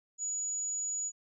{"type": "tone", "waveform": "sine", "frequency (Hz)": 6870, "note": "A8", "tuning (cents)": -42, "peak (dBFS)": -32, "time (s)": [0.18, 1.12], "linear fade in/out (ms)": 50, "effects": []}